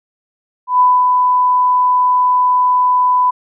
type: tone with ADSR envelope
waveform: sine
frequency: 998 Hz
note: B5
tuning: 18 cents sharp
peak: -6 dBFS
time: 0.67-3.31 s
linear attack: 130 ms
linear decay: 240 ms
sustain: -3 dB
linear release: 13 ms
effects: none